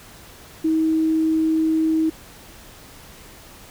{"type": "tone", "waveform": "sine", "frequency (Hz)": 318.6, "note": "D#4", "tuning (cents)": 41, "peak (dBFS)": -16, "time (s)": [0.64, 2.1], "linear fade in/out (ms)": 10, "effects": ["pink hiss -44 dBFS RMS until 3.7 s"]}